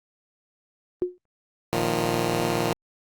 sine tone with exponential decay, 360 Hz, F#4, 47 cents flat, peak -17 dBFS, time 1.02-1.18 s, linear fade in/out 0 ms, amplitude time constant 33 ms
10% pulse chord, Bb suspended fourth, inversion none, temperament just, 116.54 / 155.39 / 174.81 Hz, Bb2 / Eb3 / F3, 0 / -2 / +2 cents, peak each -20 dBFS, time 1.73-2.73 s, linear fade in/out 0 ms
effects Opus 24 kbps

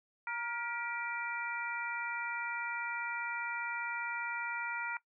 harmonic tone with a mistuned harmonic, 470 Hz, A#4, 14 cents sharp, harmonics 2 / 3 / 4 / 5, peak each -40 / -39 / -44 / -42 dBFS, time 0.27-4.97 s, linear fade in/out 2 ms, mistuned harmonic 4, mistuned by +50 cents, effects noise-tail reverb RT60 0.1 s tail -19 dB re dry

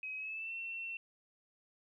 sine tone with pitch glide, 2538 to 2704 Hz, D#7 to E7, +34 to +43 cents, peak -39 dBFS, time 0.03-0.97 s, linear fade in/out 2 ms, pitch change +109 cents, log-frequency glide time 0.17-0.54 s, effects 13-bit

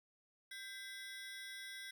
25% pulse ring-modulated tone, 1800 Hz, A6, 39 cents sharp, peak -40 dBFS, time 0.51-1.91 s, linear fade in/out 5 ms, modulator 223 Hz, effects none

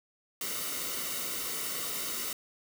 white noise with comb filter, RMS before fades -35 dBFS, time 0.41-2.33 s, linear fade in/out 2 ms, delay 1.2 ms, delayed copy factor -0.65, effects none

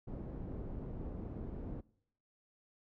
pink low-pass noise, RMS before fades -43 dBFS, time 0.07-1.81 s, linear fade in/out 10 ms, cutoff 400 Hz, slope 12 dB/octave, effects noise-tail reverb RT60 0.7 s tail -23 dB re dry

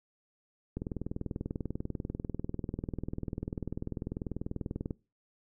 click train, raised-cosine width 3 ms, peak -22 dBFS, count 85, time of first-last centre 0.77-4.908 s, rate 20.3 Hz, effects noise-tail reverb RT60 0.3 s tail -22 dB re dry

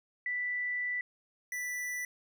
sine / square tone pair in turn, 1975.5 / 1975.5 Hz, B6 / B6, 0 / 0 cents, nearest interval unison, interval 0 cents, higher neither, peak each -31 / -35 dBFS, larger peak first, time 0.26-1.01 / 1.52-2.05 s, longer first, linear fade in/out 2 ms, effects none

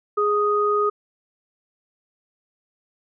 sine tone pair together, 415.3 / 1244.5 Hz, G#4 / D#6, 0 / 0 cents, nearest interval octave + perfect fifth, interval 1900 cents, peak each -20 dBFS, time 0.17-0.9 s, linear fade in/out 10 ms, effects none

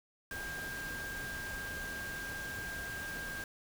sine tone in noise, 1600 Hz, G6, 35 cents sharp, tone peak -40 dBFS, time 0.31-3.44 s, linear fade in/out 2 ms, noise pink, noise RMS -45 dBFS, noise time 0.31-3.44 s, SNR +2 dB, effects none

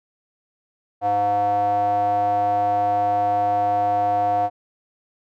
square tone with band-pass filter, 102.4 Hz, G#2, 24 cents flat, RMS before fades -20 dBFS, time 1.01-4.5 s, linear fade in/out 50 ms, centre 720 Hz, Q 8.2, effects none

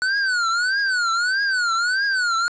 square tone with vibrato, 1480 Hz, F#6, in tune, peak -19 dBFS, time 0.02-2.48 s, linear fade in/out 0 ms, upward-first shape triangle, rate 1.6 Hz, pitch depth 190 cents each way, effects resampled to 16000 Hz + 8-bit

